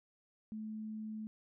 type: tone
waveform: sine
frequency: 216.7 Hz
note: A3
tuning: 26 cents flat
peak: -40 dBFS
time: 0.52-1.27 s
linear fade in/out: 0 ms
effects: none